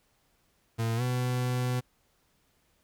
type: tone with pitch glide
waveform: 40% pulse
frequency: 114 to 125.04 Hz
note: A#2 to B2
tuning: -38 to +22 cents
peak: -26 dBFS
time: 0.78-1.81 s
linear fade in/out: 20 ms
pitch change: +160 cents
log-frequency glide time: 0.96-1.02 s
effects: pink hiss -70 dBFS RMS until 2.83 s